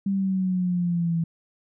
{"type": "exponential sweep", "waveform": "sine", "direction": "down", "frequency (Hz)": [197.9, 164.5], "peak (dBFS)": -21, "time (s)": [0.06, 1.24], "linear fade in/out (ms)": 5, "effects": []}